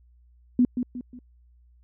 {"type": "tone with echo", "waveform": "sine", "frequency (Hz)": 246.9, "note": "B3", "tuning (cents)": 0, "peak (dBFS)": -15, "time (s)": [0.59, 0.65], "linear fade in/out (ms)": 2, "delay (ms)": 180, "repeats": 3, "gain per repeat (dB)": -8, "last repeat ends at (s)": 1.19, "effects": ["added 60 Hz sine -54 dBFS peak until 1.83 s"]}